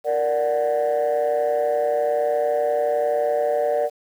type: chord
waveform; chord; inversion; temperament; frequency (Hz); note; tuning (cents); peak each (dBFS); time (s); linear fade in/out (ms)
sine; Bb augmented; none; equal; 466.2 / 587.3 / 740; Bb4 / D5 / F#5; 0 / 0 / 0; -22 / -19 / -24; 0.04-3.9; 50
effects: tanh soft clip ceiling -14 dBFS + 8-bit